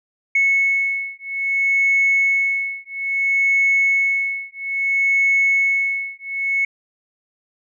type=beating tone pair; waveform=sine; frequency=2200 / 2200.6 Hz; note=C#7 / C#7; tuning=-14 / -13 cents; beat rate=0.6 Hz; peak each=-18 dBFS; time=0.35-6.65 s; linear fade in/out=5 ms; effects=tanh soft clip ceiling -8 dBFS